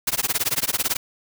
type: noise with tremolo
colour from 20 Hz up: white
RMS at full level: -20 dBFS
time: 0.07-0.97 s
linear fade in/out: 5 ms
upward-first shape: sine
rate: 18 Hz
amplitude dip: 100%
effects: none